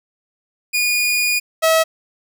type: tone pair in turn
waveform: sawtooth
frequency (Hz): 2446 / 645.2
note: D#7 / E5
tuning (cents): -30 / -37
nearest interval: octave + major seventh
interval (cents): 2307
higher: first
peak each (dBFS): -12 / -8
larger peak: second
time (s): 0.73-1.4 / 1.62-1.84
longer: first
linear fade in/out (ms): 20
effects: none